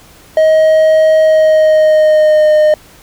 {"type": "tone with pitch glide", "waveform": "triangle", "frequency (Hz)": [630, 611.4], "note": ["D#5", "D#5"], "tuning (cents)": [21, -30], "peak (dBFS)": -3, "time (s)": [0.37, 2.74], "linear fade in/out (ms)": 2, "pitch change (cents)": -51, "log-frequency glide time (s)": [1.22, 2.52], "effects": ["pink hiss -41 dBFS RMS until 3.02 s"]}